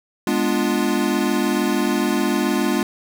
square chord, G# diminished seventh, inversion none, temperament equal, 207.7 / 246.9 / 293.7 / 349.2 Hz, G#3 / B3 / D4 / F4, 0 / 0 / 0 / 0 cents, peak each -24 dBFS, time 0.27-2.83 s, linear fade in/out 2 ms, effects none

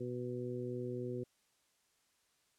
harmonic tone, 123.47 Hz, B2, in tune, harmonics 1 / 2 / 3 / 4, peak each -43 / -44 / -41 / -46 dBFS, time 0-1.24 s, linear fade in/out 10 ms, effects white hiss -75 dBFS RMS until 2.58 s + low-pass 10000 Hz 12 dB/octave

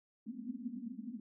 white band-pass noise, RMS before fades -44 dBFS, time 0.26-1.2 s, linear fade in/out 5 ms, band 210 to 260 Hz, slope 96 dB/octave, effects none

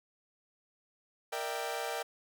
sawtooth chord, E half-diminished seventh, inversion second, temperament equal with one note detuned, 466.2 / 594.8 / 659.3 / 784 Hz, Bb4 / D5 / E5 / G5, 0 / +22 / 0 / 0 cents, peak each -36 / -37 / -38 / -35 dBFS, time 1.32-2.03 s, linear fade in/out 10 ms, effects none

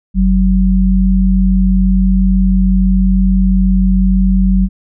sine tone pair together, 46.95 / 189.2 Hz, F#1 / F#3, +26 / +39 cents, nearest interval 2 octaves, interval 2413 cents, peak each -10 dBFS, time 0.14-4.69 s, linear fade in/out 50 ms, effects none

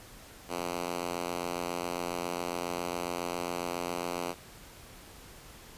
5% pulse tone with high-pass filter, 87.31 Hz, F2, in tune, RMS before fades -35 dBFS, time 0.48-4.35 s, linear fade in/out 50 ms, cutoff 230 Hz, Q 0.77, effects pink hiss -51 dBFS RMS until 5.77 s + resampled to 32000 Hz

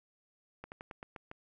slowing click train, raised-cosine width 0.5 ms, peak -29 dBFS, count 7, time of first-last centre 0.64-1.314 s, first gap 79 ms, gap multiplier 1.14, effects none

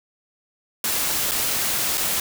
white noise with dropouts, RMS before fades -23 dBFS, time 0.84-2.2 s, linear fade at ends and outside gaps 2 ms, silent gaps 1.312-1.317 / 1.974-1.978 s, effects none

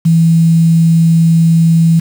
sine tone with quantisation, 164.81 Hz, E3, in tune, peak -5 dBFS, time 0.05-2 s, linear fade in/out 10 ms, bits 5, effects none

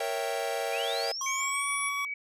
45% pulse chord, A# diminished seventh, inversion none, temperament equal, 466.2 / 554.4 / 659.3 / 784 Hz, A#4 / C#5 / E5 / G5, 0 / 0 / 0 / 0 cents, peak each -35 dBFS, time 0-1.12 s, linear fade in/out 5 ms
sine linear sweep, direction up, 2300 to 10548 Hz, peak -33 dBFS, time 0.72-1.89 s, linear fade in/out 5 ms
square tone with pitch glide, 1075 to 1127.8 Hz, C6 to C#6, +47 to +30 cents, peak -33 dBFS, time 1.21-2.05 s, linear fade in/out 2 ms, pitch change +83 cents, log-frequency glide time 1.37-1.68 s
sine tone with tremolo, 2272 Hz, C#7, 42 cents sharp, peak -30 dBFS, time 1.26-2.14 s, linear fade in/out 5 ms, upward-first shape sine, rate 7 Hz, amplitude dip 30%
effects resampled to 32000 Hz

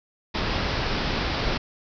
pink low-pass noise, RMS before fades -26 dBFS, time 0.34-1.58 s, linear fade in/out 10 ms, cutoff 5400 Hz, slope 96 dB/octave, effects none

